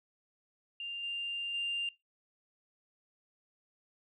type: tone with level steps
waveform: sine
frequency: 2794 Hz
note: F7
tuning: in tune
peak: -37 / -34 / -31 dBFS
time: 0.8-1.89 s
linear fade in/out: 2 ms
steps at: 1.03 / 1.54 s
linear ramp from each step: 5 ms
effects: noise-tail reverb RT60 0.2 s tail -21 dB re dry + tanh soft clip ceiling -28 dBFS